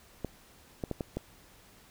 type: clicks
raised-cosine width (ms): 2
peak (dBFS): -19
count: 5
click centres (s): 0.247 / 0.838 / 0.913 / 1.008 / 1.17
effects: pink hiss -58 dBFS RMS until 1.9 s